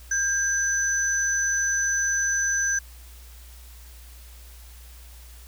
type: tone pair together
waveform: sine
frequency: 1597 / 6029 Hz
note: G6 / F#8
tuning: +32 / +32 cents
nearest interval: octave + major seventh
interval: 2300 cents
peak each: -24 dBFS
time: 0.11-2.79 s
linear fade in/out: 5 ms
effects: added 60 Hz sine -43 dBFS peak until 5.47 s + white hiss -51 dBFS RMS until 5.47 s